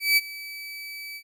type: tone with ADSR envelope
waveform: 30% pulse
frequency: 2300 Hz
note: D7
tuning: 37 cents flat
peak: -13 dBFS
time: 0-1.23 s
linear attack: 170 ms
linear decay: 31 ms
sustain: -20 dB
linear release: 69 ms
effects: none